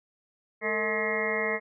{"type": "harmonic tone with a mistuned harmonic", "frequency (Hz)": 213, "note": "G#3", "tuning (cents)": 44, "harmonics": [1, 2, 3, 4, 5, 6, 8, 9, 10], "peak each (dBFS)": [-38, -31, -34, -41, -38, -41, -40, -32, -31], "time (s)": [0.61, 1.6], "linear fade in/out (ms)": 50, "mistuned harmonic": 2, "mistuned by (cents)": 88, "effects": []}